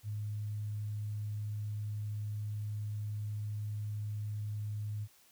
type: tone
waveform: sine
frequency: 105.2 Hz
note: G#2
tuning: 23 cents sharp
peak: -35 dBFS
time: 0.03-5.08 s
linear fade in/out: 50 ms
effects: white hiss -64 dBFS RMS until 5.31 s